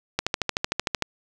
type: click train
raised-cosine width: 0.2 ms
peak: -5 dBFS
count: 12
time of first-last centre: 0.19-1.023 s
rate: 13.2 Hz
effects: 7-bit